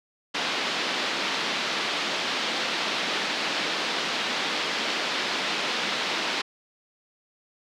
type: band-pass noise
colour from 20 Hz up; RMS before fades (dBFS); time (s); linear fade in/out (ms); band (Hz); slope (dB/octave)
white; -28; 0.34-6.42; 10; 190 to 4300; 24
effects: none